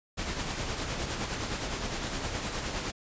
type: noise with tremolo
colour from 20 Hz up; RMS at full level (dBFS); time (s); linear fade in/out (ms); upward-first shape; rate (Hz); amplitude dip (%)
pink; -32; 0.17-2.92; 20; sine; 9.7; 40
effects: resampled to 16000 Hz